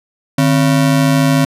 square ring-modulated tone, 207.7 Hz, G#3, in tune, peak -7 dBFS, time 0.38-1.45 s, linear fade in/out 5 ms, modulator 56.8 Hz, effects resampled to 32000 Hz

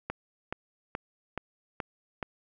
click train, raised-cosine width 0.5 ms, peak -17 dBFS, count 6, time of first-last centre 0.1-2.228 s, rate 2.35 Hz, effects none

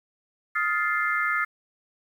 sine chord, F dominant seventh, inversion third, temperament just, 1257.2 / 1396.9 / 1746.1 / 2095 Hz, Eb6 / F6 / A6 / C7, +18 / 0 / -14 / +2 cents, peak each -28 dBFS, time 0.55-1.45 s, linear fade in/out 10 ms, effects 9-bit

